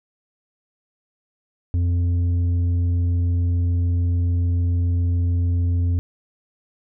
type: tone with tanh clipping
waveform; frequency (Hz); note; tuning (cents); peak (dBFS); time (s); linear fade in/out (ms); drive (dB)
triangle; 87.31; F2; 0; -18; 1.74-5.99; 0; 10
effects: none